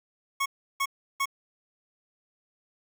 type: tone bursts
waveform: 25% pulse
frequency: 1100 Hz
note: C#6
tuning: 14 cents flat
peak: -21 dBFS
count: 3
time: 0.4-1.257 s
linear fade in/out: 10 ms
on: 59 ms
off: 340 ms
effects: none